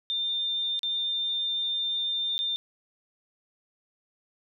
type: tone with dropouts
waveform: sine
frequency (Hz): 3603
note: A7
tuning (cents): +40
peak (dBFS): -26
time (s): 0.1-2.56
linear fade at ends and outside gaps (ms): 0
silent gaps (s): 0.792-0.832 / 2.38-2.39
effects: none